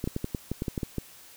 clicks, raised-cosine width 3 ms, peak -16 dBFS, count 11, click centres 0.041 / 0.075 / 0.164 / 0.244 / 0.348 / 0.516 / 0.621 / 0.682 / 0.778 / 0.832 / 0.983 s, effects white hiss -51 dBFS RMS until 1.36 s

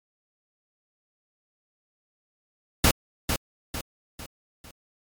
pink noise with echo, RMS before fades -18 dBFS, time 2.84-2.91 s, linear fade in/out 2 ms, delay 450 ms, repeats 4, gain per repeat -7 dB, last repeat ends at 4.71 s, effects MP3 96 kbps

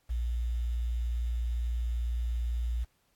sine tone with quantisation, 58.9 Hz, A#1, 19 cents sharp, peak -28 dBFS, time 0.09-2.85 s, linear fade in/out 20 ms, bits 9, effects pink hiss -72 dBFS RMS until 3.15 s + AAC 64 kbps

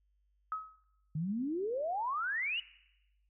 sine tone with exponential decay, 1277 Hz, D#6, 45 cents sharp, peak -31 dBFS, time 0.52-0.84 s, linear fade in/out 1 ms, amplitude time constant 69 ms
sine exponential sweep, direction up, 146.83 to 2979 Hz, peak -32 dBFS, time 1.15-2.6 s, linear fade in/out 5 ms
effects noise-tail reverb RT60 0.9 s tail -18 dB re dry + added 50 Hz sine -70 dBFS peak until 3.29 s

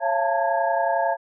sine tone cluster, 549 / 680 / 872 / 903 / 1649 Hz, C#5 / F5 / A5 / A5 / G#6, -17 / -46 / -16 / +45 / -13 cents, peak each -27 / -22 / -28 / -26 / -31 dBFS, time 0-1.17 s, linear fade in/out 50 ms, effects none

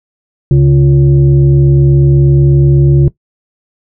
sine tone with frequency modulation, 138.59 Hz, C#3, in tune, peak -3 dBFS, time 0.51-3.08 s, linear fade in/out 2 ms, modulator 209 Hz, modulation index 0.59, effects noise-tail reverb RT60 0.1 s tail -18 dB re dry

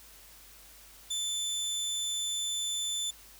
25% pulse tone, 3520 Hz, A7, in tune, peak -27 dBFS, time 1.1-3.11 s, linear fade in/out 10 ms, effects added 50 Hz sine -60 dBFS peak until 3.39 s + white hiss -54 dBFS RMS until 3.39 s

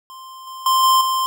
square tone with level steps, 1046.5 Hz, C6, in tune, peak -36 / -32 / -14 / -12 / -18 dBFS, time 0.1-1.26 s, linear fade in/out 0 ms, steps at 0.47 / 0.66 / 0.83 / 1.01 s, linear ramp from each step 2 ms, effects none

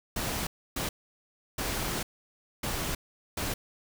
pink noise bursts at uneven times, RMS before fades -32 dBFS, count 5, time 0.16-0.47 / 0.76-0.89 / 1.58-2.03 / 2.63-2.95 / 3.37-3.54 s, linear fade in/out 5 ms, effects none

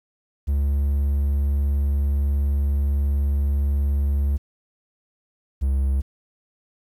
triangle tone pair in turn, 70.7 / 67.74 Hz, C#2 / C#2, +35 / -39 cents, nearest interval minor second, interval 74 cents, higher first, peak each -16 dBFS, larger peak neither, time 0.47-4.38 / 5.61-6.02 s, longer first, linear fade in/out 20 ms, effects 9-bit

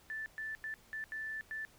sine tone bursts at uneven times, 1760 Hz, A6, in tune, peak -38 dBFS, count 6, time 0.1-0.26 / 0.38-0.55 / 0.64-0.74 / 0.93-1.04 / 1.12-1.41 / 1.51-1.65 s, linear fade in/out 0 ms, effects pink hiss -63 dBFS RMS until 1.78 s

